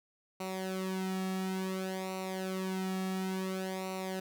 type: tone with flanger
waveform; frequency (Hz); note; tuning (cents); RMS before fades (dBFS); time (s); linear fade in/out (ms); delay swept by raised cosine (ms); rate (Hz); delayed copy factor
sawtooth; 188.4; F#3; +32; -36; 0.4-4.2; 5; 0.6 to 2; 0.57; -0.75
effects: none